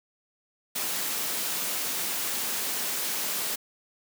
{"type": "high-pass noise", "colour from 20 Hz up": "white", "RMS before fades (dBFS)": -30, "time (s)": [0.75, 3.56], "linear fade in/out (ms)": 10, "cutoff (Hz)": 150, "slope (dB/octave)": 24, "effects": []}